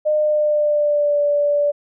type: tone with pitch glide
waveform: sine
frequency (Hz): 608 to 581.6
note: D#5 to D5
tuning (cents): -40 to -17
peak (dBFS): -14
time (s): 0.05-1.72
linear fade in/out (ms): 20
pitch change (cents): -77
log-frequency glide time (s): 0.16-1.2
effects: none